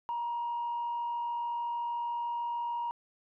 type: tone with frequency modulation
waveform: sine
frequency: 947 Hz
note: A#5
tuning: 27 cents sharp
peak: -30 dBFS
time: 0.09-2.91 s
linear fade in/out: 0 ms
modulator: 46.3 Hz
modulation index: 0.26
effects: tanh soft clip ceiling -28 dBFS